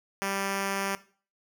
5% pulse tone, 196.3 Hz, G3, 3 cents sharp, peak -17 dBFS, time 0.22-0.95 s, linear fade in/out 0 ms, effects noise-tail reverb RT60 0.4 s tail -17 dB re dry

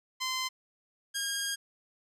10% pulse tone pair in turn, 1034 / 1623.1 Hz, C6 / G#6, -21 / -40 cents, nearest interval minor sixth, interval 781 cents, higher second, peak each -22 dBFS, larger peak neither, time 0.2-0.49 / 1.14-1.56 s, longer second, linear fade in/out 20 ms, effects low-pass 12000 Hz 12 dB/octave

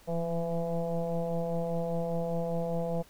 sine tone with frequency modulation, 336.5 Hz, E4, 36 cents sharp, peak -28 dBFS, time 0.07-3.03 s, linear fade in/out 20 ms, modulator 167 Hz, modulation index 2.2, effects pink hiss -58 dBFS RMS until 3.09 s

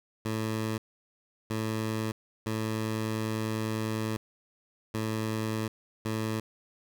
15% pulse tone bursts at uneven times, 110 Hz, A2, in tune, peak -23 dBFS, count 5, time 0.25-0.78 / 1.5-2.12 / 2.46-4.17 / 4.94-5.68 / 6.05-6.4 s, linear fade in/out 5 ms, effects none

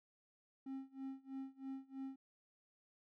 triangle tone with tremolo, 267.8 Hz, C4, 40 cents sharp, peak -40 dBFS, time 0.66-2.16 s, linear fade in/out 5 ms, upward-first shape sine, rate 3.1 Hz, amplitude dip 95%, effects none

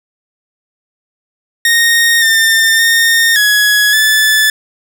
sawtooth tone with pitch steps, 1855 / 1803 / 1834 / 1680 / 1741 Hz, A#6 / A6 / A#6 / G#6 / A6, -9 / +42 / -29 / +19 / -19 cents, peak -4 dBFS, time 1.65-4.5 s, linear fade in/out 2 ms, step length 570 ms, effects none

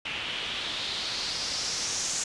white noise with low-pass filter sweep, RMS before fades -32 dBFS, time 0.05-2.24 s, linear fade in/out 5 ms, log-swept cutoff 2700 to 6900 Hz, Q 3.3, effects resampled to 24000 Hz

